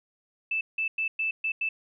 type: tone bursts at uneven times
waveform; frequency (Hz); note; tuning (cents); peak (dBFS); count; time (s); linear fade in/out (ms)
sine; 2637; E7; 0; -25; 6; 0.51-0.61 / 0.78-0.88 / 0.98-1.08 / 1.19-1.31 / 1.44-1.52 / 1.61-1.69; 5
effects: none